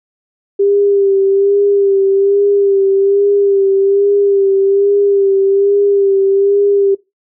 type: tone with vibrato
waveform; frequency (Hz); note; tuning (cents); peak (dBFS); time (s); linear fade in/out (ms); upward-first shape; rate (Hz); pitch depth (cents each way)
sine; 396.9; G4; +22; -8; 0.59-6.95; 10; sine; 1.2; 33
effects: noise-tail reverb RT60 0.2 s tail -20 dB re dry